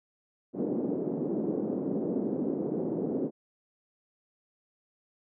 white band-pass noise, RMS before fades -31 dBFS, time 0.53-3.31 s, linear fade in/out 50 ms, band 190 to 410 Hz, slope 24 dB/octave, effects none

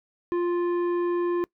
triangle tone with tanh clipping, 349.2 Hz, F4, in tune, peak -24 dBFS, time 0.32-1.44 s, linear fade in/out 0 ms, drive 14 dB, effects noise-tail reverb RT60 0.1 s tail -23 dB re dry

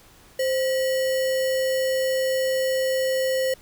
sine tone with sample-and-hold, 523.3 Hz, C5, in tune, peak -20 dBFS, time 0.39-3.54 s, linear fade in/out 5 ms, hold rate 2450 Hz, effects pink hiss -52 dBFS RMS until 3.61 s

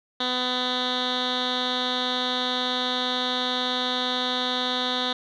10% pulse tone with low-pass filter, 251 Hz, B3, 28 cents sharp, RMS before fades -26 dBFS, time 0.2-5.13 s, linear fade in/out 5 ms, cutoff 3700 Hz, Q 6.3, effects none

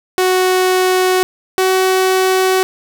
sawtooth tone pair in turn, 370 / 375.6 Hz, F#4 / F#4, 0 / +26 cents, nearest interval unison, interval 26 cents, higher second, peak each -7 dBFS, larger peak neither, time 0.18-1.23 / 1.58-2.63 s, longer neither, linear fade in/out 0 ms, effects 7-bit

